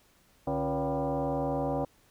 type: tone with frequency modulation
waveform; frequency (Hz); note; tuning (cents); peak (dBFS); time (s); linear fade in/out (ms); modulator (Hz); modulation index
sine; 145.4; D3; -17; -27; 0.47-1.85; 5; 210; 3.4
effects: pink hiss -64 dBFS RMS until 2.1 s